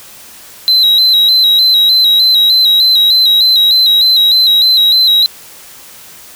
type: tone with vibrato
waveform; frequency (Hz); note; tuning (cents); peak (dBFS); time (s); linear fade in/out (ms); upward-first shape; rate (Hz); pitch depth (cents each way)
triangle; 3951; B7; 0; -4; 0.68-5.26; 0; square; 3.3; 49
effects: white hiss -35 dBFS RMS until 6.35 s